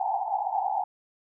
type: band-pass noise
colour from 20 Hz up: pink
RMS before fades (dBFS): -28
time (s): 0-0.84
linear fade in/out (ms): 5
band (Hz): 750 to 860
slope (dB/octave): 96
effects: none